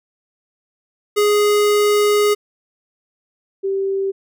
square / sine tone pair in turn, 415.3 / 389.6 Hz, G#4 / G4, 0 / -11 cents, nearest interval minor second, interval 111 cents, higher first, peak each -13 / -17 dBFS, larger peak first, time 1.16-2.35 / 3.63-4.12 s, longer first, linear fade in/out 20 ms, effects none

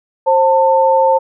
sine tone pair together, 531 / 893.6 Hz, C5 / A5, +25 / +27 cents, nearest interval major sixth, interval 902 cents, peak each -11 dBFS, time 0.26-1.19 s, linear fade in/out 20 ms, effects none

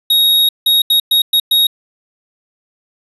square tone bursts at uneven times, 3766 Hz, A#7, 17 cents sharp, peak -9 dBFS, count 6, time 0.1-0.49 / 0.66-0.82 / 0.9-1 / 1.11-1.22 / 1.33-1.4 / 1.51-1.67 s, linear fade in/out 5 ms, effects resampled to 32000 Hz

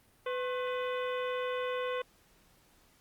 harmonic tone with a mistuned harmonic, 501 Hz, B4, 25 cents sharp, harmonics 1 / 2 / 3 / 4 / 5 / 6 / 7, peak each -33 / -39 / -43 / -45 / -47 / -49 / -50 dBFS, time 0.26-2.02 s, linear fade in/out 5 ms, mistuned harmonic 2, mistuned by +120 cents, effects pink hiss -65 dBFS RMS until 3 s + Opus 32 kbps

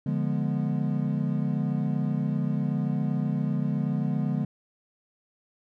triangle chord, D diminished seventh, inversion none, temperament equal with one note detuned, 146.83 / 174.61 / 207.7 / 245 Hz, D3 / F3 / Ab3 / Cb4, 0 / 0 / 0 / -14 cents, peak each -26 / -29 / -28 / -30 dBFS, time 0.06-4.45 s, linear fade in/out 5 ms, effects none

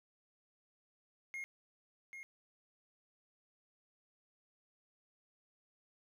triangle tone with echo, 2144 Hz, C7, 42 cents sharp, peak -39 dBFS, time 1.34-1.44 s, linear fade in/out 0 ms, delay 790 ms, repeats 1, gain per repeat -6 dB, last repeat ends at 2.23 s, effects none

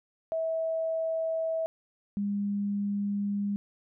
sine tone pair in turn, 649 / 202.5 Hz, E5 / G#3, -27 / -43 cents, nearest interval octave + minor sixth, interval 2016 cents, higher first, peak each -27 dBFS, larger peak neither, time 0.32-1.66 / 2.17-3.56 s, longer second, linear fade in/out 0 ms, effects none

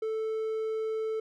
triangle tone, 440 Hz, A4, in tune, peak -27 dBFS, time 0.02-1.2 s, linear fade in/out 5 ms, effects none

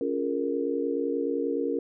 sine chord, Bb minor seventh, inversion first, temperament just, 279.7 / 349.6 / 419.5 / 466.2 Hz, Db4 / F4 / Ab4 / Bb4, +16 / +2 / +17 / 0 cents, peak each -30 / -32 / -34 / -29 dBFS, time 0.01-1.79 s, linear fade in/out 2 ms, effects none

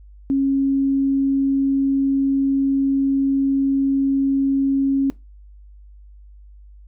sine tone, 273.1 Hz, C#4, 26 cents flat, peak -15 dBFS, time 0.3-5.1 s, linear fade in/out 0 ms, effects noise-tail reverb RT60 0.2 s tail -20 dB re dry + added 50 Hz sine -41 dBFS peak until 6.87 s

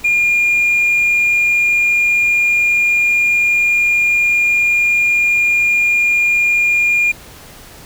triangle tone, 2415 Hz, D7, 48 cents sharp, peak -8 dBFS, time 0.04-7.12 s, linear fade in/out 10 ms, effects tanh soft clip ceiling -6 dBFS + pink hiss -38 dBFS RMS until 7.85 s

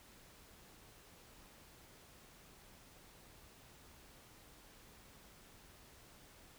silence, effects pink hiss -61 dBFS RMS until 6.58 s

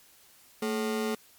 40% pulse ring-modulated tone, 327.1 Hz, E4, 13 cents flat, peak -24 dBFS, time 0.62-1.15 s, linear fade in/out 5 ms, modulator 102 Hz, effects white hiss -58 dBFS RMS until 1.38 s + MP3 96 kbps

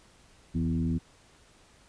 sine tone with frequency modulation, 170 Hz, F3, 46 cents flat, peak -25 dBFS, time 0.54-0.99 s, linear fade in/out 20 ms, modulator 80 Hz, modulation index 1.3, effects pink hiss -59 dBFS RMS until 1.88 s + resampled to 22050 Hz

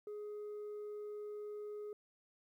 sine tone, 418.1 Hz, G#4, 12 cents sharp, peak -40 dBFS, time 0.07-1.93 s, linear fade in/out 2 ms, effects tanh soft clip ceiling -42 dBFS + 13-bit

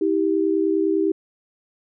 sine tone pair together, 322.1 / 392 Hz, E4 / G4, -40 / 0 cents, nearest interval minor third, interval 340 cents, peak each -20 dBFS, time 0.01-1.12 s, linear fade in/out 5 ms, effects none

